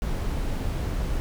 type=noise; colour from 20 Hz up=brown; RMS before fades=-27 dBFS; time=0.02-1.2 s; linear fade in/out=0 ms; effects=none